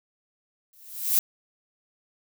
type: noise with exponential growth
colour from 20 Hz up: violet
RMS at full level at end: -18 dBFS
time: 0.73-1.19 s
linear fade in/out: 2 ms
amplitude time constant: 100 ms
effects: none